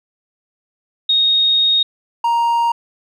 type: tone pair in turn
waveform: sine / triangle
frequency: 3729 / 935.5 Hz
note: A#7 / A#5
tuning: 0 / +6 cents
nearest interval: 2 octaves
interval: 2394 cents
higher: first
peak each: -11 dBFS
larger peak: neither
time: 1.09-1.83 / 2.24-2.72 s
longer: first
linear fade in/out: 5 ms
effects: none